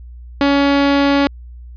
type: tone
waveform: sawtooth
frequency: 281.2 Hz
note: C#4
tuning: 25 cents sharp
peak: -7 dBFS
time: 0.41-1.27 s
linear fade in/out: 0 ms
effects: added 60 Hz sine -32 dBFS peak until 1.76 s + resampled to 11025 Hz